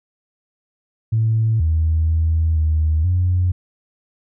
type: tone with pitch steps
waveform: sine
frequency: 111.4 / 80 / 80.6 / 78.2 / 89.9 Hz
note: A2 / D#2 / E2 / D#2 / F#2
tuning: +22 / +49 / -38 / +9 / -49 cents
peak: -13 dBFS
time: 1.12-3.52 s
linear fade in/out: 10 ms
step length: 480 ms
effects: tanh soft clip ceiling -9 dBFS